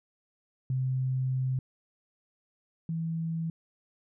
sine tone pair in turn, 130 / 163.79 Hz, C3 / E3, -11 / -11 cents, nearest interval major third, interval 400 cents, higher second, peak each -26 / -29 dBFS, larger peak first, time 0.7-1.59 / 2.89-3.5 s, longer first, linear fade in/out 2 ms, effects none

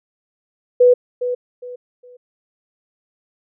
sine tone with echo, 493.9 Hz, B4, in tune, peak -7 dBFS, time 0.8-0.94 s, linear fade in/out 10 ms, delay 410 ms, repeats 3, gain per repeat -11 dB, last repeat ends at 2.17 s, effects none

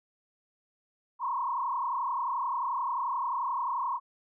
sine tone with frequency modulation, 1017 Hz, C6, 50 cents flat, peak -28 dBFS, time 1.19-4 s, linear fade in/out 50 ms, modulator 31.4 Hz, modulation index 2.8, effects none

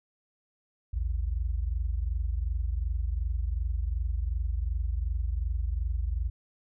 sine tone pair together, 55.2 / 77.9 Hz, A1 / D#2, +6 / +3 cents, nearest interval tritone, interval 597 cents, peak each -28 / -32 dBFS, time 0.93-6.3 s, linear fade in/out 10 ms, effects none

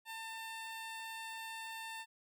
15% pulse tone, 897 Hz, A5, 33 cents sharp, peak -37 dBFS, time 0.05-2.06 s, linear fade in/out 50 ms, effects none

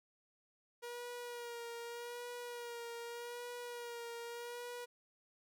sawtooth tone with vibrato, 476.8 Hz, A#4, 39 cents sharp, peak -40 dBFS, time 0.82-4.86 s, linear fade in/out 20 ms, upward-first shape sine, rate 0.83 Hz, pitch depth 31 cents each way, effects none

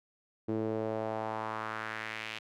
sawtooth tone with band-pass filter sweep, 110 Hz, A2, in tune, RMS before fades -36 dBFS, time 0.48-2.39 s, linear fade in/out 10 ms, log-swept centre 340 to 2800 Hz, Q 2.2, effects none

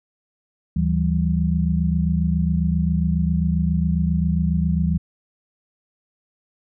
sine tone cluster, 75.8 / 164.6 / 192 Hz, D#2 / E3 / G3, -45 / -2 / -36 cents, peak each -22 / -20 / -23 dBFS, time 0.76-4.98 s, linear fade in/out 5 ms, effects none

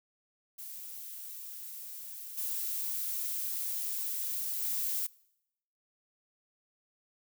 violet noise with level steps, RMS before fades -44 / -35 / -33 dBFS, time 0.58-5.07 s, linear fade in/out 10 ms, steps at 2.37 / 4.62 s, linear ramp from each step 10 ms, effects noise-tail reverb RT60 0.8 s tail -23 dB re dry

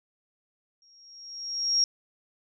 sine tone with exponential growth, 5588 Hz, F8, in tune, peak -18 dBFS, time 0.82-1.84 s, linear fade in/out 1 ms, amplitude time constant 220 ms, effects none

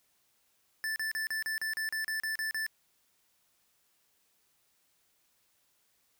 square tone bursts, 1760 Hz, A6, in tune, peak -32 dBFS, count 12, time 0.84-2.665 s, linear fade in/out 0 ms, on 120 ms, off 35 ms, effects white hiss -72 dBFS RMS until 6.19 s

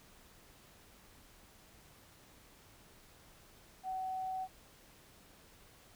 sine tone, 753 Hz, F#5, 30 cents sharp, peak -36 dBFS, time 3.83-4.48 s, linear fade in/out 50 ms, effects pink hiss -61 dBFS RMS until 5.95 s

